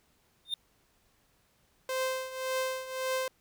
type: tone with exponential growth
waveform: triangle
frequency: 3636 Hz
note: A#7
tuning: 44 cents flat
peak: -24 dBFS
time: 0.45-0.54 s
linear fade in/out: 2 ms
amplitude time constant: 19 ms
type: tone with tremolo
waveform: sawtooth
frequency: 520 Hz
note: C5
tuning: 11 cents flat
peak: -24 dBFS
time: 1.89-3.28 s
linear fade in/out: 2 ms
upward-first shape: triangle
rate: 1.8 Hz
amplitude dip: 80%
effects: pink hiss -69 dBFS RMS until 3.4 s